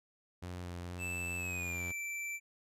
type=tone with vibrato; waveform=sawtooth; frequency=88.5 Hz; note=F2; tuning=23 cents sharp; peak=-37 dBFS; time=0.42-1.92 s; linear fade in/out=10 ms; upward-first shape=triangle; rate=2.1 Hz; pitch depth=28 cents each way
type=tone with pitch glide; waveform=square; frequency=2637 to 2336 Hz; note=E7 to D7; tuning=0 to -10 cents; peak=-38 dBFS; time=0.98-2.4 s; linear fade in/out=50 ms; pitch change=-210 cents; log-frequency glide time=1.37-1.82 s
effects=low-pass 12000 Hz 12 dB/octave